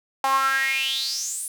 sawtooth tone with high-pass filter sweep, 268.5 Hz, C4, 45 cents sharp, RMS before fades -24 dBFS, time 0.24-1.48 s, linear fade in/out 2 ms, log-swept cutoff 870 to 10000 Hz, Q 8.1, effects none

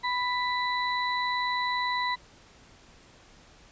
harmonic tone, 991 Hz, B5, 6 cents sharp, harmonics 1 / 2 / 4, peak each -28 / -31 / -34 dBFS, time 0.03-2.16 s, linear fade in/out 20 ms, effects pink hiss -55 dBFS RMS until 3.71 s + resampled to 16000 Hz

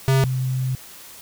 square / sine tone pair in turn, 133.8 / 129.39 Hz, C3 / C3, +39 / -19 cents, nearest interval minor second, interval 58 cents, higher first, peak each -15 / -20 dBFS, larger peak first, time 0.08-0.24 / 0.24-0.75 s, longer second, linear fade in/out 0 ms, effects white hiss -42 dBFS RMS until 1.21 s

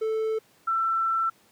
triangle / sine tone pair in turn, 440 / 1338.5 Hz, A4 / E6, 0 / +26 cents, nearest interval octave + perfect fifth, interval 1926 cents, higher second, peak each -22 dBFS, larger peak neither, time 0.01-0.39 / 0.67-1.3 s, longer second, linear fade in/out 10 ms, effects pink hiss -60 dBFS RMS until 1.51 s + high-pass 150 Hz 12 dB/octave

